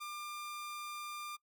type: tone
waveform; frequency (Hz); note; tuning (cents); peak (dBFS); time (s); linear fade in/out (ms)
sawtooth; 1196; D6; +31; -38; 0-1.37; 20
effects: noise-tail reverb RT60 0.1 s tail -24 dB re dry